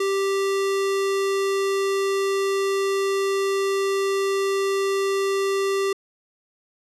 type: tone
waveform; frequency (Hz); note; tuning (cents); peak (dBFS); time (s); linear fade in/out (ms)
square; 392; G4; 0; -21; 0-5.93; 5
effects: low-pass 10000 Hz 12 dB/octave